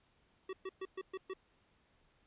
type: tone bursts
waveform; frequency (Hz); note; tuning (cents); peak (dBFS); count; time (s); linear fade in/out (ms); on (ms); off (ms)
square; 379.2; F#4; +43; -40; 6; 0.49-1.336; 5; 41; 120
effects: pink hiss -72 dBFS RMS until 2.26 s + resampled to 8000 Hz